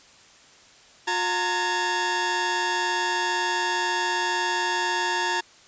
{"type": "tone cluster", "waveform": "sawtooth", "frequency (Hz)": [357.6, 915, 1688], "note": ["F4", "A#5", "G#6"], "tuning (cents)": [41, -32, 28], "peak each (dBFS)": [-27, -21, -25], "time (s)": [1.07, 5.41], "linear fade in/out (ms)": 10, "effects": ["white hiss -52 dBFS RMS until 5.67 s", "resampled to 16000 Hz"]}